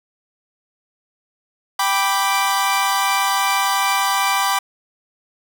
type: chord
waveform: sawtooth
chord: G major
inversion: none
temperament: equal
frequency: 784 / 987.8 / 1174.7 Hz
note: G5 / B5 / D6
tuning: 0 / 0 / 0 cents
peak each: -17 dBFS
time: 1.79-4.59 s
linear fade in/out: 5 ms
effects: none